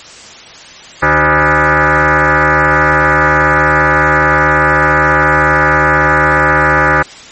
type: tone with frequency modulation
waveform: sine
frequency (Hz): 151.3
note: D#3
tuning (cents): -48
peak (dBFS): -6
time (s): 1.02-7.03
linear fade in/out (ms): 10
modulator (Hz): 225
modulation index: 7.7
effects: white hiss -33 dBFS RMS until 7.31 s + MP3 32 kbps